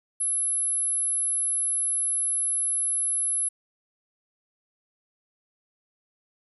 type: tone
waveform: sine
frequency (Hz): 11000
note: F9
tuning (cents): -27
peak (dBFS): -23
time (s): 0.2-3.49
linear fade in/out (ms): 10
effects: none